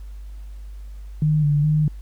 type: tone with vibrato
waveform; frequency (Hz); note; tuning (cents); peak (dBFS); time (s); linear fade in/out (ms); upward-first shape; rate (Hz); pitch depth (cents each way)
sine; 149.7; D3; +33; -15; 1.22-1.88; 2; square; 2.4; 36
effects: added 50 Hz sine -33 dBFS peak until 2.01 s + pink hiss -58 dBFS RMS until 2.01 s